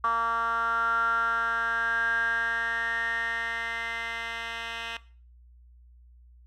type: tone with band-pass filter sweep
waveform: 10% pulse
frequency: 230 Hz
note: A#3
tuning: 23 cents flat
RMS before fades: -28 dBFS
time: 0.04-4.97 s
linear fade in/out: 2 ms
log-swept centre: 1200 to 2400 Hz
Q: 9.5
effects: noise-tail reverb RT60 0.4 s tail -18 dB re dry + added 60 Hz sine -51 dBFS peak until 6.46 s